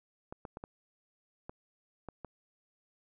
clicks, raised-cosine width 1 ms, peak -28 dBFS, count 7, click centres 0.325 / 0.452 / 0.571 / 0.639 / 1.495 / 2.087 / 2.247 s, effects none

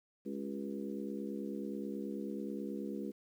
harmonic tone with a mistuned harmonic, 69.3 Hz, C#2, in tune, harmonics 3 / 4 / 5 / 6 / 7, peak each -41 / -43 / -45 / -47 / -48 dBFS, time 0.25-3.12 s, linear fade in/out 20 ms, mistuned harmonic 6, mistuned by -45 cents, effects 11-bit

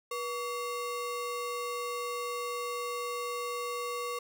square ring-modulated tone, 810 Hz, G#5, 43 cents flat, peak -31 dBFS, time 0.11-4.19 s, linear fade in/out 5 ms, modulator 326 Hz, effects none

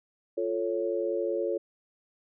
sine chord, F augmented, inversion none, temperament equal, 349.2 / 440 / 554.4 Hz, F4 / A4 / C#5, 0 / 0 / 0 cents, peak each -31 dBFS, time 0.37-1.58 s, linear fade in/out 10 ms, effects none

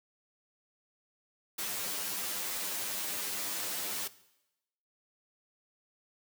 white noise with comb filter, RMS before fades -36 dBFS, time 1.58-4.08 s, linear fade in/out 10 ms, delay 10 ms, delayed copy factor +0.85, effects noise-tail reverb RT60 0.9 s tail -18 dB re dry + high-pass 150 Hz 12 dB/octave

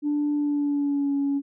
sine tone with pitch glide, 293.7 to 280.4 Hz, D4 to C#4, 0 to +20 cents, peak -20 dBFS, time 0.02-1.42 s, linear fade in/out 50 ms, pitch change -80 cents, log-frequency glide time 0.35-1.14 s, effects tanh soft clip ceiling -18 dBFS

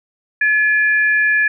sine tone pair together, 1709.8 / 2400 Hz, G#6 / D7, +50 / +37 cents, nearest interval tritone, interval 587 cents, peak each -12 / -21 dBFS, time 0.41-1.48 s, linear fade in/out 5 ms, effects none

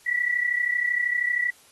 sine tone pair together, 1942.7 / 1975.5 Hz, B6 / B6, -29 / 0 cents, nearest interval unison, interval 29 cents, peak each -23 / -27 dBFS, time 0.06-1.51 s, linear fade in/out 10 ms, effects white hiss -55 dBFS RMS until 1.71 s + AAC 32 kbps

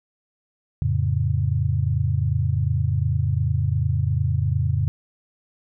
sine chord, F augmented, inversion none, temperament equal, 87.31 / 110 / 138.59 Hz, F2 / A2 / C#3, 0 / 0 / 0 cents, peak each -23 dBFS, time 0.82-4.88 s, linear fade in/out 0 ms, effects none

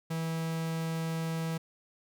45% pulse tone, 163 Hz, E3, 19 cents flat, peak -31 dBFS, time 0.1-1.58 s, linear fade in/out 10 ms, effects none

